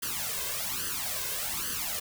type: noise with flanger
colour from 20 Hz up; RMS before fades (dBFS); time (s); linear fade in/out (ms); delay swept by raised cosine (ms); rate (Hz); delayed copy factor
white; -33; 0.02-2; 10; 0.64 to 1.94; 1.2; +0.85
effects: none